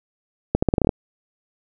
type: accelerating click train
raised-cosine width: 2 ms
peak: -3 dBFS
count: 9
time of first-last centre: 0.55-0.892 s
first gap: 75 ms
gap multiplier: 0.83
effects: none